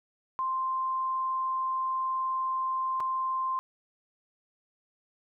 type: tone with dropouts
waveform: sine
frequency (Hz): 1046.5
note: C6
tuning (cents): 0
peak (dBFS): -27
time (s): 0.39-3.59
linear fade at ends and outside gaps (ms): 0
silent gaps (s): 3.001-3.005
effects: none